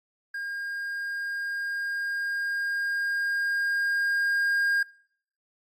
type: tone with level ramp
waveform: triangle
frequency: 1616 Hz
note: G#6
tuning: 48 cents flat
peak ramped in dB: -29 to -19 dBFS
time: 0.34-4.83 s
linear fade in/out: 5 ms
effects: noise-tail reverb RT60 0.6 s tail -24 dB re dry + AAC 64 kbps